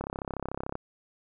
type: click train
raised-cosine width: 1 ms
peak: -19 dBFS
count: 26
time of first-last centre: 0.01-0.754 s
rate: 33.6 Hz
effects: none